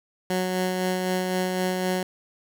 15% pulse tone with tremolo, 184.2 Hz, F#3, 7 cents flat, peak -16 dBFS, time 0.3-2.03 s, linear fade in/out 2 ms, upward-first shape sine, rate 3.9 Hz, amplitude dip 30%, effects none

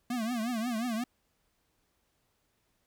square tone with vibrato, 233.1 Hz, A#3, in tune, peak -31 dBFS, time 0.1-1.04 s, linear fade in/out 5 ms, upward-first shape triangle, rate 5.6 Hz, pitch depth 160 cents each way, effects pink hiss -75 dBFS RMS until 2.86 s

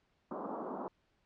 pink band-pass noise, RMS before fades -41 dBFS, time 0.31-0.88 s, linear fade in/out 2 ms, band 200 to 1200 Hz, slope 48 dB/octave, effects pink hiss -75 dBFS RMS until 1.25 s + low-pass 4000 Hz 12 dB/octave

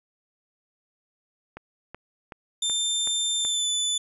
click train, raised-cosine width 0.5 ms, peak -23 dBFS, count 6, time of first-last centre 1.57-3.45 s, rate 2.66 Hz
25% pulse tone with pitch glide, 3580 to 3498 Hz, A7 to A7, +29 to -11 cents, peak -19 dBFS, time 2.62-3.98 s, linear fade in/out 5 ms, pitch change -40 cents, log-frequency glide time 3.38-3.68 s
effects resampled to 32000 Hz

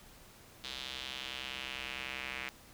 square tone with band-pass filter sweep, 65.41 Hz, C2, in tune, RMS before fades -42 dBFS, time 0.64-2.49 s, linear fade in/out 0 ms, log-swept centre 3700 to 2300 Hz, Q 2.9, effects pink hiss -57 dBFS RMS until 2.73 s

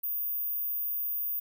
sine tone, 14917 Hz, A#9, in tune, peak -29 dBFS, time 0.03-1.4 s, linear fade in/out 10 ms, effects 11-bit

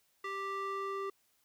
square tone with band-pass filter sweep, 392.2 Hz, G4, 1 cent sharp, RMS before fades -38 dBFS, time 0.24-1.1 s, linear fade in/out 5 ms, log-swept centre 1600 to 840 Hz, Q 1.7, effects white hiss -73 dBFS RMS until 1.44 s

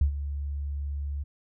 sine tone with ADSR envelope, 71.3 Hz, C#2, 49 cents sharp, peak -17 dBFS, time 0.01-1.24 s, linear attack 4 ms, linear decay 95 ms, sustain -12 dB, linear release 16 ms, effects none

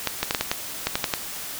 clicks, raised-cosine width 0.2 ms, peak -4 dBFS, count 10, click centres 0.073 / 0.23 / 0.309 / 0.348 / 0.41 / 0.515 / 0.87 / 0.955 / 1.042 / 1.138 s, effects white hiss -34 dBFS RMS until 1.59 s

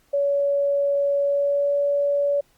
sine tone with pitch glide, 565 to 570.2 Hz, C#5 to C#5, +33 to +49 cents, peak -18 dBFS, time 0.13-2.41 s, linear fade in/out 10 ms, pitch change +16 cents, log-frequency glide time 1.22-1.75 s, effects pink hiss -62 dBFS RMS until 2.57 s + Opus 48 kbps

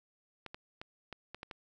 clicks, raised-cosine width 0.3 ms, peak -27 dBFS, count 7, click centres 0.463 / 0.545 / 0.815 / 1.127 / 1.346 / 1.431 / 1.512 s, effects none

